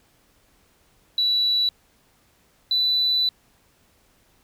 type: tone pair in turn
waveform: sine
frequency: 3940 / 3981 Hz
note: B7 / B7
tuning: -5 / +13 cents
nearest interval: unison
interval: 18 cents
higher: second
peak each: -17 dBFS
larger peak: neither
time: 1.18-1.69 / 2.71-3.29 s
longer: second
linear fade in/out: 2 ms
effects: tanh soft clip ceiling -13 dBFS + pink hiss -61 dBFS RMS until 4.43 s